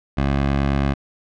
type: tone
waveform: 15% pulse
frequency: 69.3 Hz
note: C#2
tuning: in tune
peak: -11 dBFS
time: 0.17-0.94 s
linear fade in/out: 10 ms
effects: low-pass 3000 Hz 12 dB/octave